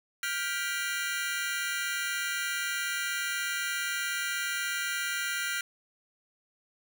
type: chord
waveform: sawtooth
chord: G dominant seventh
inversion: third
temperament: just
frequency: 1411.2 / 1568 / 1960 / 2352 Hz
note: F6 / G6 / B6 / D7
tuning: +18 / 0 / -14 / +2 cents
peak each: -30 / -32 / -33 / -35 dBFS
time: 0.23-5.61 s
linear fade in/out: 2 ms
effects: none